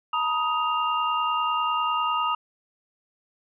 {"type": "tone cluster", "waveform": "sine", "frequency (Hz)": [890, 960, 1250, 2795], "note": ["A5", "B5", "D#6", "F7"], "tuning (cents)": [20, -49, 8, 1], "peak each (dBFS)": [-33, -28, -24, -32], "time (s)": [0.13, 2.35], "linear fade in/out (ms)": 5, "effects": []}